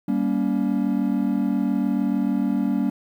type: chord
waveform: triangle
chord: G diminished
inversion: none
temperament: just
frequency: 196 / 235.2 / 282.2 Hz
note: G3 / Bb3 / Db4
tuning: 0 / +16 / +31 cents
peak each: -22 dBFS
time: 0.08-2.9 s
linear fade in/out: 5 ms
effects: 9-bit